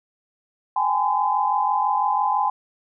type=tone cluster; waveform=sine; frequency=797 / 843 / 1019 Hz; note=G5 / G#5 / C6; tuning=+28 / +26 / -46 cents; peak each=-24 / -22 / -22 dBFS; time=0.76-2.5 s; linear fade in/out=5 ms; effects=none